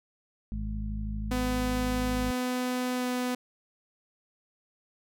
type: harmonic tone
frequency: 52.7 Hz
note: G#1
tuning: 26 cents sharp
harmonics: 1 / 2 / 3 / 4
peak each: -32 / -39 / -45 / -37 dBFS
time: 0.52-2.31 s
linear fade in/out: 0 ms
type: tone with pitch glide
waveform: sawtooth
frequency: 250.9 to 249.5 Hz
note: B3 to B3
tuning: +28 to +18 cents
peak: -24 dBFS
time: 1.31-3.35 s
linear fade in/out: 5 ms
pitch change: -10 cents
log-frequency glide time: 2.96-3.05 s
effects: none